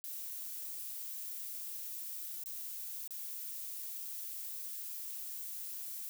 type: noise with dropouts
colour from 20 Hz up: violet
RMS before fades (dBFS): -43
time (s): 0.04-6.09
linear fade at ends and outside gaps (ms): 0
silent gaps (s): 2.437-2.459 / 3.076-3.107
effects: none